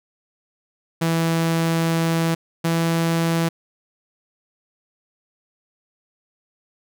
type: tone pair in turn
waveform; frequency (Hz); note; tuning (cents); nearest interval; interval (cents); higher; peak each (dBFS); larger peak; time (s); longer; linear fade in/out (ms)
sawtooth; 164.81 / 165.86; E3 / E3; 0 / +11; unison; 11; second; -14; neither; 1.01-2.35 / 2.64-3.49; first; 10
effects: none